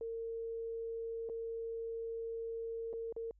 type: tone with dropouts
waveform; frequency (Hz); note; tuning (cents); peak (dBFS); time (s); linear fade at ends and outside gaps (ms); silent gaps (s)
sine; 456.6; A#4; -36; -38; 0.01-3.31; 1; 1.29-1.297 / 2.93-2.936 / 3.125-3.164
effects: added 50 Hz sine -63 dBFS peak until 3.39 s